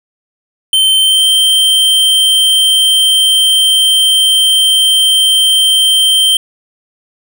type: tone with pitch glide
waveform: square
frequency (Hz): 3102 to 3133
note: G7 to G7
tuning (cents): -19 to -2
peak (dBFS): -7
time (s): 0.73-6.37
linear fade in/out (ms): 2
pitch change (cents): +17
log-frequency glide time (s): 0.97-1.29
effects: none